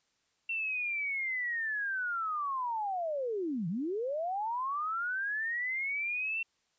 sine linear two-way sweep, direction down then up, 2718 to 155.56 to 2718 Hz, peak -31 dBFS, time 0.49-6.43 s, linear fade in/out 5 ms, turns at 3.68 s, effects white hiss -75 dBFS RMS until 6.78 s + resampled to 16000 Hz

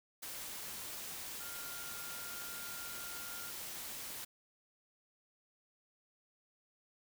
sine tone in noise, 1403 Hz, F6, 8 cents sharp, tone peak -50 dBFS, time 1.4-3.51 s, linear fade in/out 10 ms, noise white, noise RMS -45 dBFS, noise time 0.22-4.25 s, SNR -8 dB, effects none

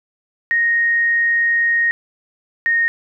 sine tone pair in turn, 1864.7 / 1852.9 Hz, A#6 / A#6, 0 / -11 cents, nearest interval unison, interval 11 cents, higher first, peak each -13 dBFS, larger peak neither, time 0.51-1.91 / 2.66-2.88 s, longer first, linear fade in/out 0 ms, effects none

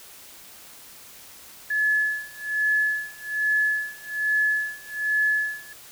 sine tone with tremolo, 1713 Hz, A6, 47 cents flat, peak -18 dBFS, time 1.7-5.73 s, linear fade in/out 5 ms, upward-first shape sine, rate 1.2 Hz, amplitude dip 95%, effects white hiss -46 dBFS RMS until 5.91 s

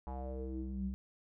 square tone with low-pass filter sweep, 65.3 Hz, C2, 3 cents flat, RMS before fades -40 dBFS, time 0.07-0.94 s, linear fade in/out 0 ms, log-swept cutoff 910 to 160 Hz, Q 5.9, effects none

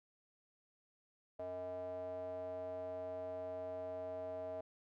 square tone with band-pass filter, 91 Hz, F#2, 28 cents flat, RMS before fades -44 dBFS, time 1.39-4.61 s, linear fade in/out 5 ms, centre 610 Hz, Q 7.9, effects none

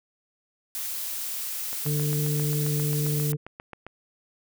blue noise, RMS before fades -32 dBFS, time 0.75-3.32 s, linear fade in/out 0 ms
click train, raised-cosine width 0.5 ms, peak -24 dBFS, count 17, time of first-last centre 1.73-3.866 s, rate 7.49 Hz
harmonic tone, 148.2 Hz, D3, 16 cents sharp, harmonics 1 / 2 / 3, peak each -24 / -37 / -34 dBFS, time 1.85-3.37 s, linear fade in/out 20 ms
effects none

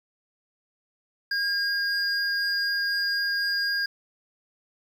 triangle tone pair together, 1620 / 4858 Hz, G#6 / D#8, -43 / -42 cents, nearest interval octave + perfect fifth, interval 1901 cents, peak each -23 / -26 dBFS, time 1.31-3.86 s, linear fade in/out 5 ms, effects tanh soft clip ceiling -16 dBFS + 9-bit

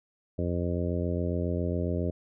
harmonic tone, 87.31 Hz, F2, in tune, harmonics 1 / 2 / 3 / 4 / 5 / 6 / 7, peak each -30 / -33 / -35 / -36 / -37 / -38 / -38 dBFS, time 0.38-2.11 s, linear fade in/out 10 ms, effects none

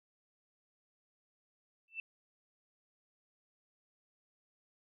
sine tone with exponential growth, 2663 Hz, E7, 17 cents sharp, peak -34 dBFS, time 1.88-2 s, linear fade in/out 2 ms, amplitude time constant 25 ms, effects none

